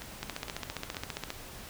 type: two click trains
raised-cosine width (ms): 0.2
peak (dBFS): -17 / -22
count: 17 / 3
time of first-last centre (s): 0.23-1.304 / 0.02-0.946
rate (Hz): 14.9 / 2.16
effects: pink hiss -46 dBFS RMS until 1.69 s